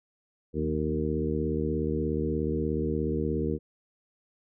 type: harmonic tone with a mistuned harmonic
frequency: 76.8 Hz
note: D#2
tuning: 22 cents flat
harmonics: 1 / 2 / 3 / 4 / 5 / 6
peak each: -33 / -33 / -33 / -33 / -33 / -33 dBFS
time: 0.53-3.59 s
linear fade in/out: 50 ms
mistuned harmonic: 2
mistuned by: +41 cents
effects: none